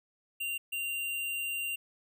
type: tone bursts at uneven times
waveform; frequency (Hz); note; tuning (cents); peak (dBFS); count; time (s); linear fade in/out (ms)
square; 2776; F7; -11; -33; 2; 0.4-0.58 / 0.72-1.76; 10
effects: none